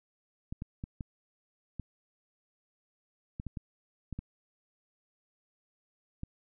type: clicks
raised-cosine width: 5 ms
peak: -25 dBFS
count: 11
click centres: 0.525 / 0.621 / 0.839 / 1.008 / 1.797 / 3.399 / 3.467 / 3.572 / 4.127 / 4.19 / 6.234 s
effects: none